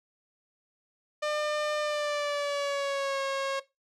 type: tone with pitch glide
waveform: sawtooth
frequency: 601 to 544.8 Hz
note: D5 to C#5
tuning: +40 to -30 cents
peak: -24 dBFS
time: 1.22-3.6 s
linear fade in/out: 10 ms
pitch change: -170 cents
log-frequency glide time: 1.82-3.21 s
effects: noise-tail reverb RT60 0.2 s tail -17 dB re dry + low-pass 6000 Hz 12 dB/octave